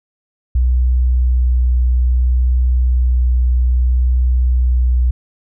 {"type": "tone with vibrato", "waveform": "sine", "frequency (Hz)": 62, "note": "B1", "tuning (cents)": 7, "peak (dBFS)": -10, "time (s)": [0.55, 5.11], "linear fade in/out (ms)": 5, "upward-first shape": "sine", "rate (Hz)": 0.61, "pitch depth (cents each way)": 9, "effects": []}